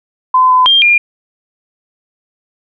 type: tone with pitch steps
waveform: sine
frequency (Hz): 1022 / 1013 / 3195 / 2408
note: C6 / B5 / G7 / D7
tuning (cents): -41 / +44 / +32 / +43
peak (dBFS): -5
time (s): 0.34-0.98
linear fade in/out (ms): 5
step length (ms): 160
effects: none